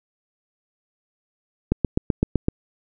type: click train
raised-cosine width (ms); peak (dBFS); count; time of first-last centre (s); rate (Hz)
3; -5; 7; 1.72-2.484; 7.85
effects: none